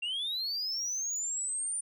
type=linear sweep; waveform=sine; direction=up; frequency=2722 to 9260 Hz; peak=-29 dBFS; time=0.02-1.81 s; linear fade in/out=10 ms; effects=tanh soft clip ceiling -30 dBFS